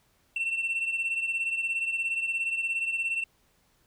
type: beating tone pair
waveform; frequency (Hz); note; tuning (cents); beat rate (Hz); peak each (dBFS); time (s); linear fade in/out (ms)
sine; 2700 / 2717; E7 / F7; +41 / -48; 17; -26 / -31; 0.36-3.24; 5
effects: tanh soft clip ceiling -24 dBFS + pink hiss -67 dBFS RMS until 3.86 s